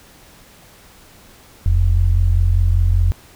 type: tone pair together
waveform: sine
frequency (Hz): 42.29 / 87.31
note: E1 / F2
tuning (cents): +45 / 0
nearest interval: octave + minor second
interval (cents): 1255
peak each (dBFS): -14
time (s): 1.66-3.12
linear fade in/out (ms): 0
effects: pink hiss -46 dBFS RMS until 3.35 s